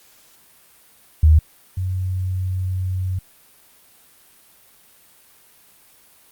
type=tone pair in turn; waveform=sine; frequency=77.78 / 92.69 Hz; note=D#2 / F#2; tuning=0 / +4 cents; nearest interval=minor third; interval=304 cents; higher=second; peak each=-8 / -20 dBFS; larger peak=first; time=1.23-1.39 / 1.77-3.19 s; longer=second; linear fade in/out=5 ms; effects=white hiss -52 dBFS RMS until 6.31 s + Opus 48 kbps